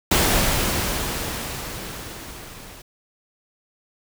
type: noise with level ramp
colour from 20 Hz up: pink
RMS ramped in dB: -17 to -42 dBFS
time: 0.11-2.82 s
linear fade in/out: 5 ms
effects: none